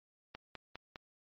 click train, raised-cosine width 0.3 ms, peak -28 dBFS, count 4, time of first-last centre 0.35-0.959 s, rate 4.93 Hz, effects MP3 32 kbps

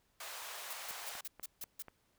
pink high-pass noise, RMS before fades -46 dBFS, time 0.2-1.21 s, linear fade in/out 5 ms, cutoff 640 Hz, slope 24 dB/octave
blue noise bursts, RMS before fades -43 dBFS, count 7, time 0.7-1.824 s, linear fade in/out 5 ms, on 32 ms, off 150 ms
click train, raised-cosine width 0.5 ms, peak -35 dBFS, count 5, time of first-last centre 0.91-1.883 s, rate 4.11 Hz
effects pink hiss -75 dBFS RMS until 2.18 s

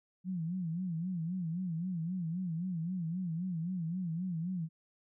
sine tone with vibrato, 173.5 Hz, F3, 11 cents flat, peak -33 dBFS, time 0.24-4.69 s, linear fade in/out 50 ms, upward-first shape sine, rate 3.8 Hz, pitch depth 140 cents each way, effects none

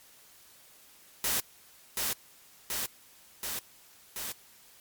white noise with echo, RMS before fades -29 dBFS, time 1.24-1.4 s, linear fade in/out 2 ms, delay 730 ms, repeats 4, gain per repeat -2 dB, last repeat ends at 4.32 s, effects white hiss -57 dBFS RMS until 4.8 s + MP3 96 kbps

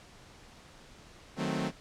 sawtooth chord, D# diminished seventh, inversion none, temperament equal, 155.56 / 185 / 220 / 261.6 Hz, D#3 / F#3 / A3 / C4, 0 / 0 / 0 / 0 cents, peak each -32 dBFS, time 1.36-1.72 s, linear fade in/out 50 ms, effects pink hiss -54 dBFS RMS until 1.8 s + low-pass 7000 Hz 12 dB/octave

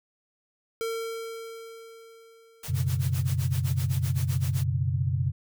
square tone with exponential decay, 454.6 Hz, A#4, 43 cents flat, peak -28 dBFS, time 0.81-3.34 s, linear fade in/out 0 ms, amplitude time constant 550 ms
white noise with tremolo, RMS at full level -38 dBFS, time 2.63-4.64 s, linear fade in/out 5 ms, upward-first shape sine, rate 7.8 Hz, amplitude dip 95%
sine chord, F# suspended fourth, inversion none, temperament just, 92.5 / 123.33 / 138.75 Hz, F#2 / B2 / C#3, 0 / -2 / +2 cents, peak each -28 dBFS, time 2.68-5.32 s, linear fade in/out 20 ms
effects none

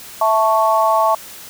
sine chord, A major, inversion second, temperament equal, 659.3 / 880 / 1108.7 Hz, E5 / A5 / C#6, 0 / 0 / 0 cents, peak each -16 dBFS, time 0.21-1.15 s, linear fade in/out 5 ms, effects white hiss -36 dBFS RMS until 1.49 s

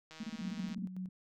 click train, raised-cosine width 0.2 ms, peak -34 dBFS, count 102, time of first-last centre 0.11-0.745 s, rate 159 Hz
sine tone bursts, 220 Hz, A3, in tune, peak -37 dBFS, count 11, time 0.2-0.856 s, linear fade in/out 5 ms, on 36 ms, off 26 ms
sine tone with tremolo, 185 Hz, F#3, in tune, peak -37 dBFS, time 0.41-1.09 s, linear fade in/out 5 ms, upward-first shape square, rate 5.4 Hz, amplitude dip 50%
effects none

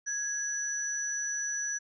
sine tone pair together, 1663 / 5922 Hz, G#6 / F#8, +2 / +1 cents, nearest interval octave + minor seventh, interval 2199 cents, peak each -35 / -32 dBFS, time 0.06-1.79 s, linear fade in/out 20 ms, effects none

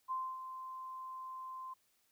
sine tone with ADSR envelope, 1040 Hz, C6, 11 cents flat, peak -34 dBFS, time 0.08-1.74 s, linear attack 33 ms, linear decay 260 ms, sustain -9 dB, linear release 10 ms, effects white hiss -75 dBFS RMS until 2.11 s

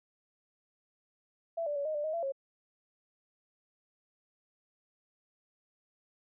sine tone with pitch steps, 667 / 586 / 567 / 621 / 590 / 626 / 675 / 545 Hz, E5 / D5 / C#5 / D#5 / D5 / D#5 / E5 / C#5, +20 / -4 / +39 / -3 / +8 / +10 / +41 / -29 cents, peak -31 dBFS, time 1.57-2.322 s, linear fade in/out 10 ms, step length 94 ms, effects none

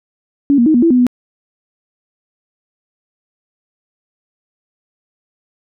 sine tone with pitch steps, 282.4 / 236.9 / 313.4 / 241.4 / 333.2 / 249.8 / 246.5 Hz, C#4 / A#3 / D#4 / B3 / E4 / B3 / B3, +32 / +28 / +13 / -39 / +19 / +20 / -3 cents, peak -7 dBFS, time 0.5-1.067 s, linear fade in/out 0 ms, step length 81 ms, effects none

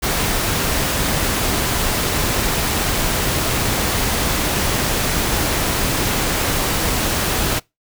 pink noise, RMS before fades -19 dBFS, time 0.02-7.6 s, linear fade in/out 20 ms, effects noise-tail reverb RT60 0.2 s tail -24 dB re dry

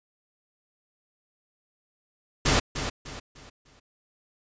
pink noise with echo, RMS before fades -21 dBFS, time 2.45-2.6 s, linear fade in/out 10 ms, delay 300 ms, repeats 4, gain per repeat -9 dB, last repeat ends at 3.8 s, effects resampled to 16000 Hz

